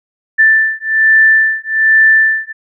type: beating tone pair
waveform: sine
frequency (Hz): 1767 / 1768.2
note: A6 / A6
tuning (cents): +7 / +8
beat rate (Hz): 1.2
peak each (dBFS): -10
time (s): 0.38-2.53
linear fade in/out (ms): 20
effects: none